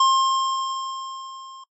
square tone with level ramp, 1063 Hz, C6, 27 cents sharp, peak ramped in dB -14 to -40 dBFS, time 0-1.64 s, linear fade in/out 5 ms, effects noise-tail reverb RT60 0.1 s tail -21 dB re dry + MP3 32 kbps

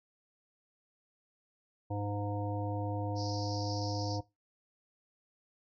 harmonic tone, 102.5 Hz, G#2, 22 cents flat, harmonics 1 / 3 / 5 / 7 / 9, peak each -35 / -40 / -42 / -43 / -45 dBFS, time 1.9-4.21 s, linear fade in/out 10 ms
pink band-pass noise, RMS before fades -45 dBFS, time 3.15-4.2 s, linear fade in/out 50 ms, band 4500 to 5600 Hz, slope 96 dB/octave
effects noise-tail reverb RT60 0.2 s tail -18 dB re dry

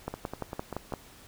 two click trains, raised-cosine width 1 ms, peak -21 / -18 dBFS, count 5 / 6, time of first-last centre 0.14-0.923 / 0.08-0.938 s, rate 5.11 / 5.83 Hz, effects pink hiss -53 dBFS RMS until 1.27 s

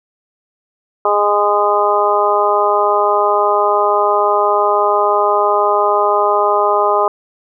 harmonic tone, 205.9 Hz, G#3, 15 cents flat, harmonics 2 / 3 / 4 / 5 / 6, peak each -17 / -17 / -17 / -17 / -17 dBFS, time 1.05-7.08 s, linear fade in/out 2 ms, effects none

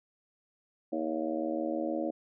harmonic tone with a mistuned harmonic, 79.6 Hz, D#2, 40 cents sharp, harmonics 3 / 4 / 5 / 6 / 7 / 8 / 9, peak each -38 / -33 / -44 / -43 / -35 / -43 / -41 dBFS, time 0.92-2.11 s, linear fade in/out 10 ms, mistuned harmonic 9, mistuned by -33 cents, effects none

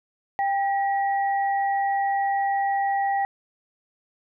sine tone pair together, 793.2 / 1913 Hz, G5 / A#6, +20 / +44 cents, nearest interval octave + minor third, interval 1524 cents, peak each -21 / -31 dBFS, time 0.39-3.25 s, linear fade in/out 0 ms, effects none

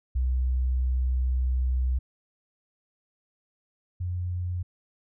sine tone pair in turn, 63.4 / 89.17 Hz, B1 / F2, +46 / +37 cents, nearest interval tritone, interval 591 cents, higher second, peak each -22 / -27 dBFS, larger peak first, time 0.15-1.99 / 4-4.63 s, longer first, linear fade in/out 10 ms, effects none

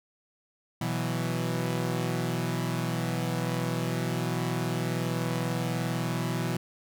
sawtooth chord, B suspended fourth, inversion none, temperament equal, 123.47 / 164.81 / 185 Hz, B2 / E3 / F#3, 0 / 0 / 0 cents, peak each -27 / -27 / -32 dBFS, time 0.81-6.57 s, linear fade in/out 5 ms, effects none

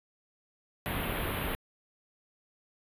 pink band-stop noise, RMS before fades -33 dBFS, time 0.86-1.55 s, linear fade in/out 0 ms, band 3500 to 11000 Hz, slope 48 dB/octave, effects resampled to 32000 Hz

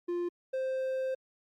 triangle tone pair in turn, 349.5 / 523.7 Hz, F4 / C5, +1 / +1 cents, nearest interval perfect fifth, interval 700 cents, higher second, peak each -28 dBFS, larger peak neither, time 0.08-0.29 / 0.53-1.15 s, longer second, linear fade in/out 10 ms, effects Opus 48 kbps

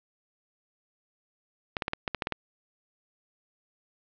clicks, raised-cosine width 0.3 ms, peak -12 dBFS, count 9, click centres 1.768 / 1.822 / 1.881 / 1.934 / 2.078 / 2.147 / 2.222 / 2.271 / 2.323 s, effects low-pass 4000 Hz 12 dB/octave

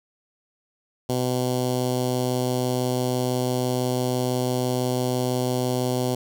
10% pulse tone with notch filter, 126 Hz, B2, 35 cents sharp, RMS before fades -24 dBFS, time 1.09-6.15 s, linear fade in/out 5 ms, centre 1800 Hz, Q 0.68, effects none

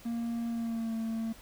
triangle tone with pitch glide, 233 to 224.9 Hz, A#3 to A3, -1 to +38 cents, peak -29 dBFS, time 0.05-1.33 s, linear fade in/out 10 ms, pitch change -61 cents, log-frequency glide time 0.49-0.94 s, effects pink hiss -54 dBFS RMS until 1.41 s

